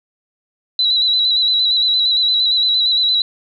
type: tone with vibrato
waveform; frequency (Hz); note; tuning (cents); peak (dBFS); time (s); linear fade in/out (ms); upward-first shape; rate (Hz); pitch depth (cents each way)
sine; 3951; B7; 0; -12; 0.79-3.22; 2; square; 8.7; 31
effects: none